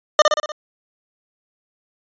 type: tone with echo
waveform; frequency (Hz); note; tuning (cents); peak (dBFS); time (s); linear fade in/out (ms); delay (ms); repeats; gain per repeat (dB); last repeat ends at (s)
25% pulse; 606; D#5; -46; -3; 0.19-0.22; 2; 60; 5; -4; 0.52
effects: resampled to 16000 Hz